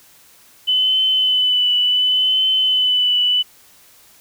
sine tone with vibrato, 3011 Hz, F#7, 30 cents sharp, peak -13 dBFS, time 0.67-3.43 s, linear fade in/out 20 ms, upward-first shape triangle, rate 0.69 Hz, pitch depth 29 cents each way, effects white hiss -49 dBFS RMS until 4.2 s

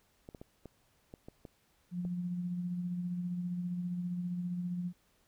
clicks, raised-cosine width 2 ms, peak -33 dBFS, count 8, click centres 0.289 / 0.348 / 0.415 / 0.657 / 1.139 / 1.285 / 1.452 / 2.051 s
sine tone with tremolo, 177.2 Hz, F3, 25 cents sharp, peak -32 dBFS, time 1.91-4.93 s, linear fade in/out 50 ms, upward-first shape sine, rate 15 Hz, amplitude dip 35%
effects pink hiss -71 dBFS RMS until 5.27 s

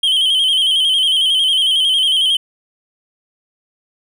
triangle tone with vibrato, 3139 Hz, G7, 2 cents sharp, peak -10 dBFS, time 0.03-2.37 s, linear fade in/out 5 ms, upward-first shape square, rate 11 Hz, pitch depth 51 cents each way, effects none

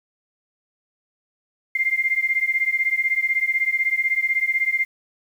sine beating tone pair, 2097 / 2113 Hz, C7 / C7, +3 / +16 cents, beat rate 16 Hz, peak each -21 / -22 dBFS, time 1.75-4.85 s, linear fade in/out 5 ms, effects 8-bit

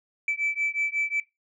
sine beating tone pair, 2313 / 2318.5 Hz, D7 / D7, -27 / -23 cents, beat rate 5.5 Hz, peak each -26 dBFS, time 0.28-1.2 s, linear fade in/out 2 ms, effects noise-tail reverb RT60 0.2 s tail -21 dB re dry + tanh soft clip ceiling -19 dBFS

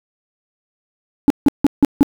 sine tone bursts, 283.1 Hz, C#4, 37 cents sharp, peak -3 dBFS, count 5, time 1.28-2.03 s, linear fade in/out 0 ms, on 22 ms, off 160 ms, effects tanh soft clip ceiling -5 dBFS + 7-bit

